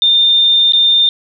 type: tone with dropouts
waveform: sine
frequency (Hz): 3613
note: A7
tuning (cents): +45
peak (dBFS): -7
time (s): 0.02-1.09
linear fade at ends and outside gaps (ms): 1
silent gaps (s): 0.722-0.734
effects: none